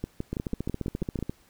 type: two click trains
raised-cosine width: 3 ms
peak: -17 / -17 dBFS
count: 15 / 8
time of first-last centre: 0.33-1.296 / 0.04-1.189 s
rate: 14.5 / 6.09 Hz
effects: pink hiss -61 dBFS RMS until 1.49 s